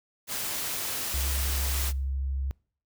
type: noise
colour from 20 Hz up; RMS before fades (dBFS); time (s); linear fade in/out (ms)
white; -32; 0.27-1.93; 50
type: tone with vibrato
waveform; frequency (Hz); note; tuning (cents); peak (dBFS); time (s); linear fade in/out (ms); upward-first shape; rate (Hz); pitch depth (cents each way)
sine; 67.4; C#2; -48; -27; 1.14-2.51; 0; sine; 13; 12
effects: noise-tail reverb RT60 0.5 s tail -25 dB re dry